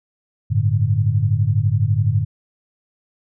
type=chord; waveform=sine; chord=G suspended second; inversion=none; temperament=equal; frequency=98 / 110 / 146.83 Hz; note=G2 / A2 / D3; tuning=0 / 0 / 0 cents; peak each=-19 / -17 / -22 dBFS; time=0.5-2.25 s; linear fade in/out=20 ms; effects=none